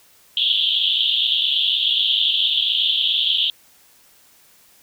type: band-pass noise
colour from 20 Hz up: white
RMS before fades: -19 dBFS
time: 0.37-3.5 s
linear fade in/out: 2 ms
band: 3000 to 3600 Hz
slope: 96 dB/octave
effects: white hiss -53 dBFS RMS until 4.82 s